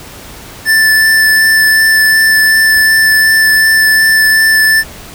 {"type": "tone with vibrato", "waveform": "square", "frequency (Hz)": 1760, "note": "A6", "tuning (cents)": 0, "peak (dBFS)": -6, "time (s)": [0.65, 4.84], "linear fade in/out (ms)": 50, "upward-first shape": "sine", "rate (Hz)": 2.7, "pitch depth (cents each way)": 9, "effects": ["pink hiss -31 dBFS RMS until 5.14 s"]}